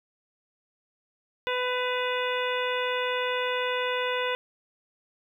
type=harmonic tone with a mistuned harmonic; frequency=499.4 Hz; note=B4; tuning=19 cents sharp; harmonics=1 / 2 / 3 / 4 / 5 / 6 / 7; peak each=-29 / -32 / -34 / -35 / -36 / -37 / -37 dBFS; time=1.47-4.35 s; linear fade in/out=0 ms; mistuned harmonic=6; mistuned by=-64 cents; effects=10-bit